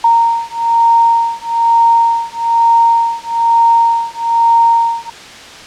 sine beating tone pair, 925 / 926.1 Hz, A#5 / A#5, -14 / -12 cents, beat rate 1.1 Hz, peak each -11 dBFS, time 0.04-5.1 s, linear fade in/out 5 ms, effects white hiss -32 dBFS RMS until 5.66 s + low-pass 5000 Hz 12 dB/octave

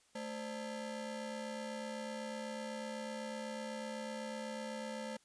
30% pulse ring-modulated tone, 370 Hz, F#4, in tune, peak -35 dBFS, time 0.15-5.17 s, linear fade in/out 5 ms, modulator 151 Hz, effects white hiss -70 dBFS RMS until 5.24 s + resampled to 22050 Hz

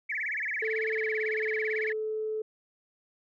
sine tone with vibrato, 1981 Hz, B6, 5 cents sharp, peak -29 dBFS, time 0.09-1.93 s, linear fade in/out 10 ms, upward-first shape sine, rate 18 Hz, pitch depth 280 cents each way
sine tone with pitch glide, 440 to 433.9 Hz, A4 to A4, 0 to -24 cents, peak -29 dBFS, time 0.62-2.42 s, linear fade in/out 5 ms, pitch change -24 cents, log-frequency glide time 0.89-1.17 s
effects tanh soft clip ceiling -20 dBFS

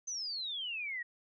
sine exponential sweep, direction down, 6272 to 1865 Hz, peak -36 dBFS, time 0.07-1.03 s, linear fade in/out 10 ms, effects none

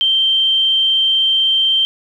sine tone, 3136 Hz, G7, in tune, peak -11 dBFS, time 0.01-1.85 s, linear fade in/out 0 ms, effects 8-bit

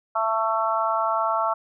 harmonic tone, 222.5 Hz, A3, 20 cents sharp, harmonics 3 / 4 / 5 / 6, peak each -26 / -26 / -26 / -26 dBFS, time 0.15-1.54 s, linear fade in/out 10 ms, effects none

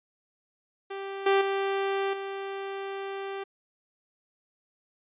sawtooth tone with level steps, 392 Hz, G4, in tune, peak -30 / -16 / -22 / -29 dBFS, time 0.9-3.44 s, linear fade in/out 10 ms, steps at 1.26 / 1.41 / 2.13 s, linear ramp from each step 5 ms, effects resampled to 8000 Hz

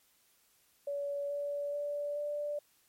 sine tone with pitch steps, 569 / 574.9 / 581 / 587 Hz, C#5 / D5 / D5 / D5, +45 / -37 / -19 / -1 cents, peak -33 dBFS, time 0.87-2.59 s, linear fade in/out 5 ms, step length 430 ms, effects white hiss -69 dBFS RMS until 2.88 s + MP3 64 kbps

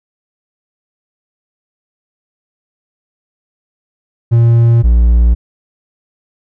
triangle tone pair in turn, 116.8 / 58.4 Hz, A#2 / A#1, +4 / +4 cents, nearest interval octave, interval 1200 cents, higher first, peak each -3 dBFS, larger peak neither, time 4.31-4.83 / 4.83-5.35 s, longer neither, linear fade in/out 20 ms, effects none

